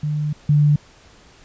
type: tone pair in turn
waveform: sine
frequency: 150 / 147.68 Hz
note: D3 / D3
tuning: +37 / +10 cents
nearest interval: unison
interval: 27 cents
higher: first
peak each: -19 / -11 dBFS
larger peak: second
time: 0.03-0.33 / 0.49-0.76 s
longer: first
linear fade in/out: 5 ms
effects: pink hiss -49 dBFS RMS until 1.44 s + resampled to 16000 Hz